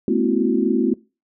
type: tone cluster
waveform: sine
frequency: 214.1 / 241.3 / 265 / 332.1 / 370.1 Hz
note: A3 / B3 / C4 / E4 / F#4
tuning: -47 / -40 / +22 / +13 / 0 cents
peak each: -22 dBFS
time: 0.08-0.94 s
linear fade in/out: 2 ms
effects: noise-tail reverb RT60 0.3 s tail -22 dB re dry